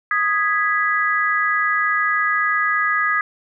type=chord; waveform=sine; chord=G# minor; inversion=second; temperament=equal; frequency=1244.5 / 1661.2 / 1975.5 Hz; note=D#6 / G#6 / B6; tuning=0 / 0 / 0 cents; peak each=-20 / -20 / -22 dBFS; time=0.11-3.21 s; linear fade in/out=2 ms; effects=none